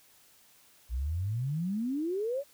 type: exponential sweep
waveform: sine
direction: up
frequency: 56.8 to 587.3 Hz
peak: -29 dBFS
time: 0.89-2.44 s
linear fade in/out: 50 ms
effects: white hiss -61 dBFS RMS until 2.53 s